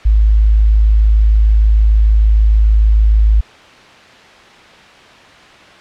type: tone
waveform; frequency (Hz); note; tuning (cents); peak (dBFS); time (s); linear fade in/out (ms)
sine; 53.3; G#1; +46; -6; 0.05-3.41; 10
effects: white hiss -39 dBFS RMS until 5.8 s + low-pass 3000 Hz 12 dB/octave